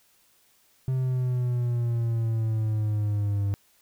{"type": "exponential sweep", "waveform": "triangle", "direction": "down", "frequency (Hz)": [131.2, 99.4], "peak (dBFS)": -21, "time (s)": [0.88, 3.54], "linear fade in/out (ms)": 0, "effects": ["white hiss -63 dBFS RMS until 3.81 s"]}